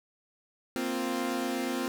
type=chord; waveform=sawtooth; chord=Bb suspended second; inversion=none; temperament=equal; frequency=233.1 / 261.6 / 349.2 Hz; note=Bb3 / C4 / F4; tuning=0 / 0 / 0 cents; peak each=-32 / -28 / -31 dBFS; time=0.76-1.88 s; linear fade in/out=0 ms; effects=none

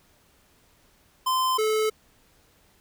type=tone pair in turn; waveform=square; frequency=1033 / 433.6 Hz; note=C6 / A4; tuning=-22 / -25 cents; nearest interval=octave + minor third; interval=1503 cents; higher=first; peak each=-22 / -22 dBFS; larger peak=neither; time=1.26-1.58 / 1.58-1.9 s; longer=neither; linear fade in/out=10 ms; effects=pink hiss -61 dBFS RMS until 2.8 s

